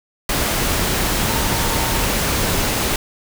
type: tone in noise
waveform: sine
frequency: 912 Hz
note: A#5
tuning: 38 cents flat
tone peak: -28 dBFS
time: 1.29-2.05 s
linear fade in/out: 2 ms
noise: pink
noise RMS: -19 dBFS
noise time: 0.29-2.96 s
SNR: -12 dB
effects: none